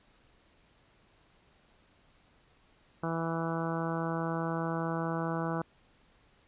harmonic tone, 164.81 Hz, E3, in tune, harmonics 1 / 2 / 3 / 4 / 5 / 6 / 7 / 8 / 9, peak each -34 / -37 / -39 / -40 / -41 / -42 / -42 / -43 / -44 dBFS, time 3.03-5.62 s, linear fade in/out 5 ms, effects pink hiss -65 dBFS RMS until 6.47 s + resampled to 8000 Hz

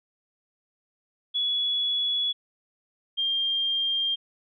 sine tone pair in turn, 3388 / 3198 Hz, G#7 / G7, +34 / +34 cents, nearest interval minor second, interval 100 cents, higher first, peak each -23 dBFS, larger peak neither, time 1.34-2.33 / 3.17-4.16 s, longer neither, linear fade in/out 20 ms, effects none

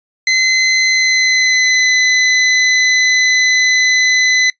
sawtooth tone with pitch glide, 2049 to 2014 Hz, C7 to B6, -37 to +33 cents, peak -6 dBFS, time 0.27-4.5 s, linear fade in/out 2 ms, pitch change -30 cents, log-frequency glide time 0.88-1.94 s, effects noise-tail reverb RT60 0.1 s tail -21 dB re dry + resampled to 16000 Hz

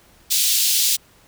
pink high-pass noise, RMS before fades -18 dBFS, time 0.3-0.97 s, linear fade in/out 20 ms, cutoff 3400 Hz, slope 24 dB/octave, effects pink hiss -53 dBFS RMS until 1.27 s

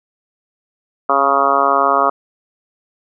harmonic tone, 138.59 Hz, C#3, in tune, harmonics 2 / 3 / 4 / 5 / 6 / 7 / 8 / 9 / 10, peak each -27 / -23 / -21 / -18 / -24 / -20 / -17 / -16 / -26 dBFS, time 1.09-2.1 s, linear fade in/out 5 ms, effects none

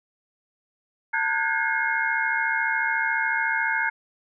sine tone cluster, 899 / 1457 / 1591 / 1665 / 2152 Hz, A5 / F#6 / G6 / G#6 / C7, +37 / -27 / +25 / +4 / +48 cents, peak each -28 dBFS, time 1.13-3.9 s, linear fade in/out 10 ms, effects none

